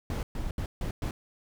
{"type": "noise bursts at uneven times", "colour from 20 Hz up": "brown", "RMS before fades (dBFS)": -32, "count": 5, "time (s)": [[0.1, 0.23], [0.35, 0.51], [0.58, 0.66], [0.81, 0.91], [1.02, 1.11]], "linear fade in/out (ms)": 2, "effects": []}